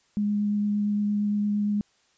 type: tone with vibrato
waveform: sine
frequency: 206.7 Hz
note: G#3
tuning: 8 cents flat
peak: -22 dBFS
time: 0.17-1.81 s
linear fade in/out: 0 ms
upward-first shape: triangle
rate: 8.7 Hz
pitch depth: 11 cents each way
effects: white hiss -65 dBFS RMS until 2.17 s + resampled to 16000 Hz